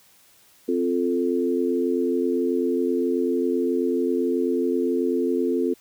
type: chord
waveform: sine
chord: F major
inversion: second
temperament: equal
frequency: 261.6 / 349.2 / 440 Hz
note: C4 / F4 / A4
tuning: 0 / 0 / 0 cents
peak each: -24 / -24 / -25 dBFS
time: 0.68-5.74 s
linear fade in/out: 10 ms
effects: white hiss -56 dBFS RMS until 5.8 s